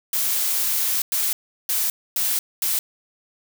blue noise bursts at uneven times, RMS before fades -22 dBFS, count 5, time 0.13-1.02 / 1.12-1.33 / 1.69-1.9 / 2.16-2.39 / 2.62-2.79 s, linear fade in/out 2 ms, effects none

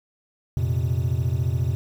triangle chord, F suspended fourth, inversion none, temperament equal, 87.31 / 116.54 / 130.81 Hz, F2 / Bb2 / C3, 0 / 0 / 0 cents, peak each -23 / -23 / -23 dBFS, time 0.57-1.75 s, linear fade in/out 0 ms, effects 8-bit

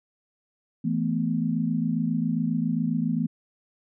sine chord, E suspended fourth, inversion none, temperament just, 164.81 / 219.8 / 247.2 Hz, E3 / A3 / B3, 0 / -2 / +2 cents, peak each -27 dBFS, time 0.84-3.27 s, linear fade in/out 10 ms, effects none

